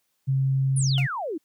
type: tone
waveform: sine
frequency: 134.4 Hz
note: C3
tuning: 47 cents sharp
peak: -19 dBFS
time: 0.27-1.07 s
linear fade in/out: 20 ms
type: exponential sweep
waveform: sine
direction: down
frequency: 10548 to 287 Hz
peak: -27 dBFS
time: 0.76-1.38 s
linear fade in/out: 10 ms
type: tone with exponential decay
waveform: sawtooth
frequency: 710 Hz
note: F5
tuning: 28 cents sharp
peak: -28 dBFS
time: 0.98-1.12 s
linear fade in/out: 0 ms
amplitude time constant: 29 ms
effects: white hiss -73 dBFS RMS until 1.44 s + high-pass 80 Hz 12 dB/octave